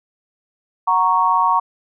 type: chord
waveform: sine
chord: F# major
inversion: none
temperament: equal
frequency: 740 / 932.3 / 1108.7 Hz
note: F#5 / A#5 / C#6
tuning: 0 / 0 / 0 cents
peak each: -22 / -16 / -16 dBFS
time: 0.87-1.6 s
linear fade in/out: 10 ms
effects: none